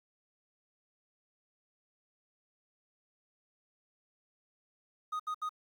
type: tone bursts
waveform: triangle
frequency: 1244.5 Hz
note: D#6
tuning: in tune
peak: -31 dBFS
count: 3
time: 5.12-5.493 s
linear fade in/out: 10 ms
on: 77 ms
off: 71 ms
effects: 11-bit